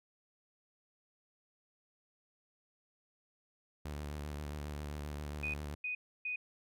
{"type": "tone with vibrato", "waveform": "sawtooth", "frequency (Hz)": 73.8, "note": "D2", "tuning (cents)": 9, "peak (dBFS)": -36, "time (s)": [3.85, 5.75], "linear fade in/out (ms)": 5, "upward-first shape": "square", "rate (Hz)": 7.5, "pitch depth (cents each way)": 33}
{"type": "tone bursts", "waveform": "sine", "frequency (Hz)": 2489, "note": "D#7", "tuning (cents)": 0, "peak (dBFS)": -35, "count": 3, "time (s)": [5.43, 6.36], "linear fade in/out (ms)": 5, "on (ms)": 110, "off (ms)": 300}
{"effects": []}